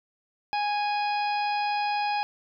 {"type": "harmonic tone", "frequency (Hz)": 828, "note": "G#5", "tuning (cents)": -5, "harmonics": [1, 2, 3, 4, 5, 6], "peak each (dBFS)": [-25, -38, -34, -43, -43, -39], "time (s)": [0.53, 2.23], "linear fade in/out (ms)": 0, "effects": []}